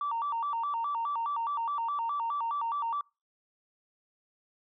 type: tone with vibrato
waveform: sine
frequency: 1033 Hz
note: C6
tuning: 22 cents flat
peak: -28 dBFS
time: 0.01-3.01 s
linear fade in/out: 2 ms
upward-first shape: square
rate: 4.8 Hz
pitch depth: 200 cents each way
effects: noise-tail reverb RT60 0.3 s tail -26 dB re dry + tanh soft clip ceiling -25 dBFS